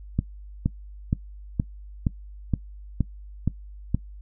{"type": "click train", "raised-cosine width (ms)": 5, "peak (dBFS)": -9, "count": 9, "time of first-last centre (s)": [0.19, 3.946], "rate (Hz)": 2.13, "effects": ["noise-tail reverb RT60 0.1 s tail -19 dB re dry", "added 50 Hz sine -39 dBFS peak until 4.21 s"]}